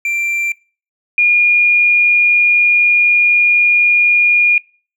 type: tone pair in turn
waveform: triangle / sine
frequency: 2359 / 2428 Hz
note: D7 / D#7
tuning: +7 / -43 cents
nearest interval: unison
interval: 50 cents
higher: second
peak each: -13 / -8 dBFS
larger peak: second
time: 0.05-0.52 / 1.18-4.58 s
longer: second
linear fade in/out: 2 ms
effects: noise-tail reverb RT60 0.4 s tail -24 dB re dry